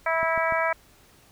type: harmonic tone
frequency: 326.6 Hz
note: E4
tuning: 16 cents flat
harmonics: 2 / 3 / 4 / 5 / 6 / 7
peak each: -26 / -28 / -29 / -30 / -31 / -31 dBFS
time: 0.06-0.73 s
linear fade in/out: 5 ms
type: click train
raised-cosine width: 3 ms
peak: -26 dBFS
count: 3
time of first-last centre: 0.23-0.524 s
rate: 6.81 Hz
effects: pink hiss -56 dBFS RMS until 1.31 s